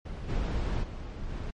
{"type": "noise with level steps", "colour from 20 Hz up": "brown", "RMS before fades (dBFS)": [-37, -29, -38, -35], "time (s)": [0.05, 1.51], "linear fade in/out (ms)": 10, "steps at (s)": [0.28, 0.82, 1.28], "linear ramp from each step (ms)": 20, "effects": ["low-pass 5000 Hz 12 dB/octave", "MP3 48 kbps"]}